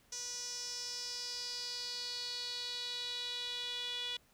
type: tone with band-pass filter sweep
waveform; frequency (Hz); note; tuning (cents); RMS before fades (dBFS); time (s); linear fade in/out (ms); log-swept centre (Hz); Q
sawtooth; 488.3; B4; -20; -41; 0.12-4.17; 5; 5900 to 3400; 6.1
effects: pink hiss -68 dBFS RMS until 4.33 s